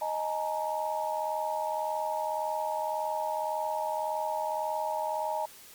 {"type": "chord", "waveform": "sine", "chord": "D# suspended fourth", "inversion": "none", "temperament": "equal with one note detuned", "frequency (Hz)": [622.3, 850.5, 932.3], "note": ["D#5", "G#5", "A#5"], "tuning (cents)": [0, 41, 0], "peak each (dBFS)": -33, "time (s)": [0.01, 5.46], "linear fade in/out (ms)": 10, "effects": ["white hiss -51 dBFS RMS until 5.74 s", "MP3 96 kbps"]}